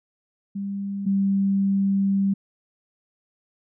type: tone pair in turn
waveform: sine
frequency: 198.6 / 196.32 Hz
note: G3 / G3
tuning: +23 / +3 cents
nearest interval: unison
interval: 20 cents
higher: first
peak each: -26 / -18 dBFS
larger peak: second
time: 0.55-1.06 / 1.06-2.34 s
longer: second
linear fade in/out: 10 ms
effects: none